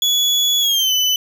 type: tone with pitch glide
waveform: 35% pulse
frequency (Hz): 3394 to 3006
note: G#7 to F#7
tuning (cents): +37 to +27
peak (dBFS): -12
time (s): 0.02-1.16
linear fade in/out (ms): 2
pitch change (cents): -210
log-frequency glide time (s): 0.6-0.93
effects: none

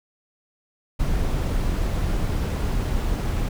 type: noise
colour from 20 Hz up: brown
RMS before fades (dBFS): -23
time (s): 0.99-3.49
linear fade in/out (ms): 10
effects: none

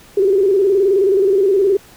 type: tone with vibrato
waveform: sine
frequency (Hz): 390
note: G4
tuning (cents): -9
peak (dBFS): -10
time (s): 0.17-1.77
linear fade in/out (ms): 5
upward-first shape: square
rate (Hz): 19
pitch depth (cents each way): 72
effects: pink hiss -44 dBFS RMS until 1.96 s

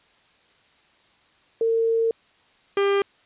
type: tone pair in turn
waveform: sine / 45% pulse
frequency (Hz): 454.7 / 398.7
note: A#4 / G4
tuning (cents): -43 / +29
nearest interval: major second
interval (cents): 228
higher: first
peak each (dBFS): -18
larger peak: neither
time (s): 1.61-2.11 / 2.77-3.02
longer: first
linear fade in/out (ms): 2
effects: white hiss -59 dBFS RMS until 3.25 s + resampled to 8000 Hz

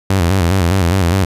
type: tone with vibrato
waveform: sawtooth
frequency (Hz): 90.5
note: F#2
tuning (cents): -38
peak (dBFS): -7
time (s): 0.1-1.25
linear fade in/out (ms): 5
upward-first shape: square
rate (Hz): 4.9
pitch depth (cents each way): 110
effects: resampled to 32000 Hz

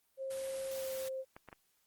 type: tone with pitch glide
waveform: sine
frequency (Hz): 534 to 527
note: C5 to C5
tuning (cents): +35 to +12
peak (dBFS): -37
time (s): 0.17-1.25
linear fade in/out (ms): 50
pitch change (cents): -23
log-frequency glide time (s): 0.73-0.92
type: noise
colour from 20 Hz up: white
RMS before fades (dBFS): -47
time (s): 0.3-1.09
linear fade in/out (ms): 10
type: clicks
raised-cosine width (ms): 0.5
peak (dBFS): -34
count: 3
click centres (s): 1.365 / 1.487 / 1.528
effects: white hiss -75 dBFS RMS until 1.86 s + Opus 32 kbps

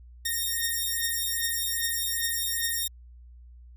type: beating tone pair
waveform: 5% pulse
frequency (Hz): 1845 / 1847.5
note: A#6 / A#6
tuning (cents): -18 / -16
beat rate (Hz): 2.5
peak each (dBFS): -19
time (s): 0.25-2.88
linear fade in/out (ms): 10
effects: added 60 Hz sine -46 dBFS peak until 3.76 s

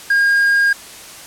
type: tone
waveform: triangle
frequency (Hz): 1621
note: G#6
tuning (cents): -42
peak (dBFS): -9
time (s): 0.1-0.73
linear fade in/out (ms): 5
effects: white hiss -36 dBFS RMS until 1.26 s + low-pass 11000 Hz 12 dB/octave

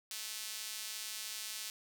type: tone with high-pass filter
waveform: sawtooth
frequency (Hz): 216.9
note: A3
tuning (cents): -25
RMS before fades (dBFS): -43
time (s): 0.11-1.7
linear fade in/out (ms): 2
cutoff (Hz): 4100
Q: 0.8
effects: none

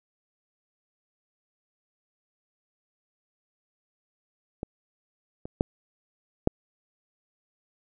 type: clicks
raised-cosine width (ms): 2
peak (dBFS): -18 / -23 / -8 / -6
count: 4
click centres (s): 4.631 / 5.455 / 5.609 / 6.474
effects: none

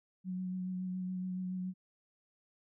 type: tone with vibrato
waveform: sine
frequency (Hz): 184.1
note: F#3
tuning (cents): -8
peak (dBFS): -35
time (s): 0.24-1.74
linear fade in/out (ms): 50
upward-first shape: sine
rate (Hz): 7.1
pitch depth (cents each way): 17
effects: none

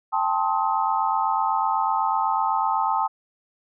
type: chord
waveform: sine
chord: A half-diminished seventh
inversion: third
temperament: just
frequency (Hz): 792 / 880 / 1056 / 1267.2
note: G5 / A5 / C6 / Eb6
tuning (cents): +18 / 0 / +16 / +31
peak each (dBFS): -26 / -23 / -27 / -27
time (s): 0.12-3.08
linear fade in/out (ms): 20
effects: none

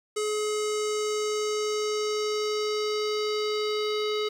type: tone with low-pass filter sweep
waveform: square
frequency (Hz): 424.1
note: G#4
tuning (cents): +36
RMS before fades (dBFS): -28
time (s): 0.16-4.29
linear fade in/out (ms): 10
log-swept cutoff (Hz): 8100 to 4100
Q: 3
effects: 9-bit

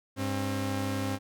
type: tone pair together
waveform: sawtooth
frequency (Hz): 100 / 267.5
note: G2 / C4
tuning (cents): +35 / +38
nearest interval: octave + perfect fourth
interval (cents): 1703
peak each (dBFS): -28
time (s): 0.16-1.19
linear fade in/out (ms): 50
effects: none

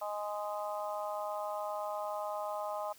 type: harmonic tone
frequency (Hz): 207.7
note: G#3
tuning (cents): 0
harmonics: 3 / 4 / 5 / 6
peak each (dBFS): -38 / -40 / -42 / -44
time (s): 0.01-2.93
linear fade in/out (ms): 10
effects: white hiss -59 dBFS RMS until 2.98 s + high-pass 80 Hz 12 dB/octave

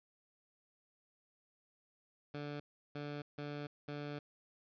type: tone bursts at uneven times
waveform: 15% pulse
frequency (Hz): 146.1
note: D3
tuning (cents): -9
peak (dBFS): -35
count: 4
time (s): 2.34-2.6 / 2.95-3.22 / 3.38-3.67 / 3.88-4.19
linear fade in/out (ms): 5
effects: resampled to 11025 Hz

